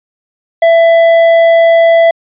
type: tone with tanh clipping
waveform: sine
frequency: 666 Hz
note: E5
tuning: 18 cents sharp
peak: -5 dBFS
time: 0.62-2.11 s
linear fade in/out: 5 ms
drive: 9 dB
effects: resampled to 8000 Hz